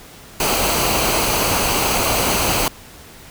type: noise with comb filter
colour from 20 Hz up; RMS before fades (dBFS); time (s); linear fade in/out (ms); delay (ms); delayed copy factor
pink; -18; 0.4-2.68; 2; 0.56; -0.5
effects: pink hiss -41 dBFS RMS until 3.3 s